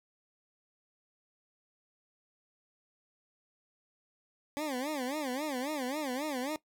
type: tone with vibrato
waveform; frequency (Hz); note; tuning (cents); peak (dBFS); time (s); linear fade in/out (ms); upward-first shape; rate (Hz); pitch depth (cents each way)
20% pulse; 277.2; C#4; 0; -28; 4.57-6.56; 0; sine; 3.7; 200
effects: noise-tail reverb RT60 0.1 s tail -18 dB re dry